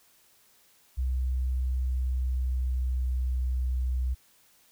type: tone with pitch glide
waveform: sine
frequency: 63.8 to 63.14 Hz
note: C2 to B1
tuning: -43 to +39 cents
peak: -25 dBFS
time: 0.97-4.15 s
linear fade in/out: 20 ms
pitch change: -18 cents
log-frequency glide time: 1.59-3.13 s
effects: white hiss -62 dBFS RMS until 4.71 s